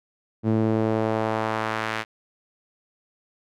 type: tone with band-pass filter sweep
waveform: sawtooth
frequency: 110.3 Hz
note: A2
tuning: 5 cents sharp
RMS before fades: -24 dBFS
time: 0.43-2.05 s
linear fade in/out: 50 ms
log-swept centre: 250 to 2000 Hz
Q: 1.1
effects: none